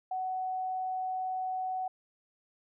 sine tone, 747 Hz, F#5, 16 cents sharp, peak -31 dBFS, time 0.11-1.88 s, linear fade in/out 5 ms, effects none

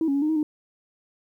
sine tone with pitch steps, 322.8 / 277.6 / 281.2 / 305.6 / 316.8 / 303.3 Hz, E4 / C#4 / C#4 / D#4 / D#4 / D#4, -36 / +3 / +25 / -31 / +31 / -44 cents, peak -19 dBFS, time 0.01-0.43 s, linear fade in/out 2 ms, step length 70 ms, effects tanh soft clip ceiling -16 dBFS + 10-bit

